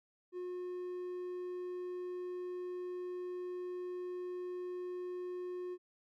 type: tone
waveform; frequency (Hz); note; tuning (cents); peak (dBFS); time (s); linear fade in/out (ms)
triangle; 360; F#4; -47; -37; 0.32-5.78; 50
effects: none